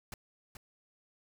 pink noise with echo, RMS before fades -43 dBFS, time 0.12-0.14 s, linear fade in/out 2 ms, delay 430 ms, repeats 1, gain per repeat -6 dB, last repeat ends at 0.57 s, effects none

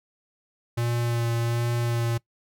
square tone with vibrato, 117.9 Hz, A#2, 20 cents sharp, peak -24 dBFS, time 0.77-2.18 s, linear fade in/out 10 ms, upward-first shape sine, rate 1.3 Hz, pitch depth 16 cents each way, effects noise-tail reverb RT60 0.1 s tail -21 dB re dry

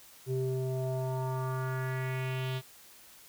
square tone with low-pass filter sweep, 130 Hz, C3, 11 cents flat, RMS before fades -33 dBFS, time 0.26-2.62 s, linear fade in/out 50 ms, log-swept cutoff 350 to 3600 Hz, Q 3.2, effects white hiss -55 dBFS RMS until 3.28 s

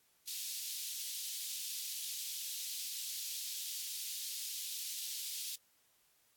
pink high-pass noise, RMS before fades -42 dBFS, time 0.27-5.56 s, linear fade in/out 10 ms, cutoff 3400 Hz, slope 24 dB/octave, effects white hiss -72 dBFS RMS until 6.36 s + AAC 64 kbps

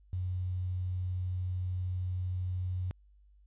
sine tone with quantisation, 91.3 Hz, F#2, 23 cents flat, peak -31 dBFS, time 0.13-2.91 s, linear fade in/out 0 ms, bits 10, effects added 50 Hz sine -58 dBFS peak until 3.46 s + resampled to 8000 Hz

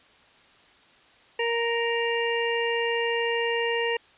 harmonic tone, 466.2 Hz, A#4, in tune, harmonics 1 / 2 / 4 / 5 / 6, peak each -26 / -32 / -30 / -36 / -31 dBFS, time 1.39-3.97 s, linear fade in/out 5 ms, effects white hiss -56 dBFS RMS until 4.17 s + resampled to 8000 Hz

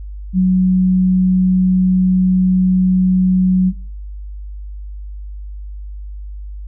sine tone, 185 Hz, F#3, in tune, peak -9 dBFS, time 0.33-3.73 s, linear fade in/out 50 ms, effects noise-tail reverb RT60 0.4 s tail -23 dB re dry + added 50 Hz sine -26 dBFS peak until 6.67 s

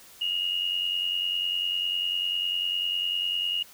sine tone pair together, 2794 / 2884 Hz, F7 / F#7, 0 / -45 cents, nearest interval minor second, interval 55 cents, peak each -32 / -26 dBFS, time 0.21-3.63 s, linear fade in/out 5 ms, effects white hiss -51 dBFS RMS until 3.73 s

